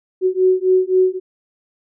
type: beating tone pair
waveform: sine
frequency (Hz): 370 / 373.8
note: F#4 / F#4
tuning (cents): 0 / +18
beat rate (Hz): 3.8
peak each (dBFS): -15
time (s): 0.21-1.2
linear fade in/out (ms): 50
effects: none